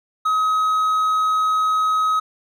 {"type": "tone", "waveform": "triangle", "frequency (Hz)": 1270, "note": "D#6", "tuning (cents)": 35, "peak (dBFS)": -14, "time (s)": [0.25, 2.2], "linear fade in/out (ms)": 10, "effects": []}